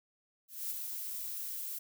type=noise with ADSR envelope; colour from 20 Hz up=violet; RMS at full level=-36 dBFS; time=0.48-1.79 s; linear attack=230 ms; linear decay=10 ms; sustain=-4 dB; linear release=11 ms; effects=none